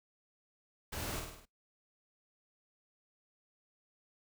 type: noise with echo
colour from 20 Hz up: pink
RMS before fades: -41 dBFS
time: 0.92-1.2 s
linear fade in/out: 10 ms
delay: 51 ms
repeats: 5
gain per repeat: -4 dB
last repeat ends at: 1.455 s
effects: noise-tail reverb RT60 0.2 s tail -25 dB re dry